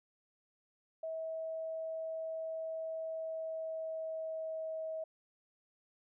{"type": "tone with pitch glide", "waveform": "sine", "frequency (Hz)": [645, 639.1], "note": ["E5", "D#5"], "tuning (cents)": [-38, 46], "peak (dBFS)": -37, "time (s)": [1.03, 5.04], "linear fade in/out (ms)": 5, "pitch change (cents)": -16, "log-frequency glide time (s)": [3.09, 4.82], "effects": []}